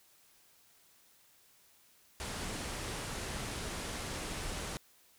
pink low-pass noise, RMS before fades -40 dBFS, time 2.2-4.77 s, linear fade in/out 0 ms, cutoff 11000 Hz, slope 48 dB/octave, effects white hiss -65 dBFS RMS until 5.18 s

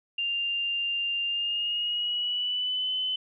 sine tone with pitch glide, 2794 to 3029 Hz, F7 to F#7, 0 to +40 cents, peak -26 dBFS, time 0.18-3.16 s, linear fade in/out 5 ms, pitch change +140 cents, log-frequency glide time 1.26-2.91 s, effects none

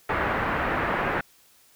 white low-pass noise, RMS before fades -26 dBFS, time 0.09-1.21 s, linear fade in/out 5 ms, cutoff 1800 Hz, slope 24 dB/octave, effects white hiss -58 dBFS RMS until 1.75 s

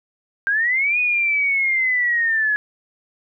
sine linear two-way sweep, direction up then down, 1568 to 2489 to 1682 Hz, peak -16 dBFS, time 0.47-2.56 s, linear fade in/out 0 ms, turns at 0.99 s, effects none

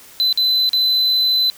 triangle tone with dropouts, 4027 Hz, B7, 33 cents sharp, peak -12 dBFS, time 0.2-1.5 s, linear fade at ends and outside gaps 0 ms, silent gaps 0.327-0.375 / 0.692-0.732 s, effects white hiss -43 dBFS RMS until 1.57 s

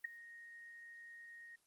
sine tone with ADSR envelope, 1864.7 Hz, A#6, in tune, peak -34 dBFS, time 0.04-1.56 s, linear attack 9 ms, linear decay 8 ms, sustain -18 dB, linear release 9 ms, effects white hiss -75 dBFS RMS until 1.66 s + Opus 24 kbps

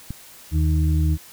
click, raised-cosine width 5 ms, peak -17 dBFS, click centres 0.106 s
harmonic tone, 77.78 Hz, D#2, in tune, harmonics 1 / 2 / 4, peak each -17 / -23 / -29 dBFS, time 0.51-1.18 s, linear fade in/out 50 ms
effects white hiss -45 dBFS RMS until 1.32 s

